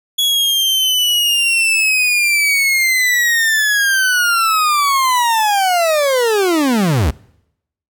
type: linear sweep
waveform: 40% pulse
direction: down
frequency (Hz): 3376 to 58.27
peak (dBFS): -11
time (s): 0.18-7.11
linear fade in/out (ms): 10
effects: noise-tail reverb RT60 0.8 s tail -23 dB re dry